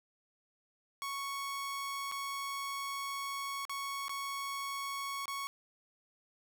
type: tone with dropouts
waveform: sawtooth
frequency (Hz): 1108.7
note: C#6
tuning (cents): 0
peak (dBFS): -33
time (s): 1.02-5.47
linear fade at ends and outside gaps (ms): 0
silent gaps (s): 2.115-2.121 / 3.652-3.695 / 4.082-4.094 / 5.256-5.28
effects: none